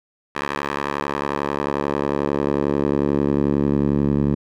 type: tone with band-pass filter sweep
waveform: 10% pulse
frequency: 71.2 Hz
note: C#2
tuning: 47 cents sharp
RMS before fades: -21 dBFS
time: 0.35-4.35 s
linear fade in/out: 10 ms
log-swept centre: 1500 to 190 Hz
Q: 0.97
effects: none